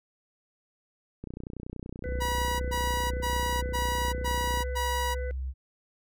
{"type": "click train", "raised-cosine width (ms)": 3, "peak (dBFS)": -25, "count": 104, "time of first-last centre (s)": [1.24, 4.606], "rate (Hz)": 30.6}
{"type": "tone", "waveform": "sine", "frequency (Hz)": 65.41, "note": "C2", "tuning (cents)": 0, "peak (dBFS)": -30, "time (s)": [2.03, 5.54], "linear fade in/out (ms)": 50}
{"type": "harmonic tone", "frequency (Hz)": 500, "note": "B4", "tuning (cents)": 21, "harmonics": [1, 3, 4], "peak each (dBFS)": [-35, -45, -47], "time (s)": [2.04, 5.31], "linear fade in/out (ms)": 0}
{"type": "tone bursts", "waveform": "sawtooth", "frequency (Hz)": 967, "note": "B5", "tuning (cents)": -37, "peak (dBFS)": -25, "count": 6, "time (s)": [2.2, 5.15], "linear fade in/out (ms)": 20, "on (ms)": 400, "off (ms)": 110}
{"effects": []}